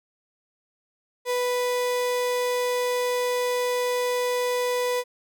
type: tone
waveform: 35% pulse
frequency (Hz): 493.9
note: B4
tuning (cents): 0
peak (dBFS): -21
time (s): 1.25-5.04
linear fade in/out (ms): 50
effects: none